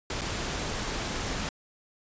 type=noise with dropouts; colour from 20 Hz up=pink; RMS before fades=-32 dBFS; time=0.1-1.49 s; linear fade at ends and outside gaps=2 ms; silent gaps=0.211-0.216 s; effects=resampled to 16000 Hz